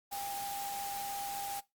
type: tone in noise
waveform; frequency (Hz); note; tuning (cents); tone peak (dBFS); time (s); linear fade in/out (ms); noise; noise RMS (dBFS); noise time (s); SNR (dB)
sine; 800; G5; +35; -38; 0.11-1.61; 20; white; -43; 0.11-1.61; +2
effects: noise-tail reverb RT60 0.2 s tail -20 dB re dry + Opus 48 kbps